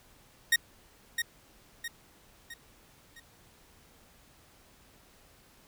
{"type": "tone with echo", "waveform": "sawtooth", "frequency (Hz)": 1864.7, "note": "A#6", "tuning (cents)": 0, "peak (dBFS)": -17, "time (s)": [0.52, 0.56], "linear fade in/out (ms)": 5, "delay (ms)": 660, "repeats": 4, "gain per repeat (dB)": -7, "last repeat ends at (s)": 3.2, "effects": ["pink hiss -60 dBFS RMS until 5.67 s"]}